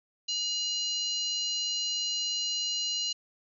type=harmonic tone with a mistuned harmonic; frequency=956 Hz; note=A#5; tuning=43 cents sharp; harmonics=3 / 4 / 5 / 6 / 7; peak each=-34 / -31 / -39 / -41 / -39 dBFS; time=0.28-3.13 s; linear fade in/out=10 ms; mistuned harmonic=4; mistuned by=+120 cents; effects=none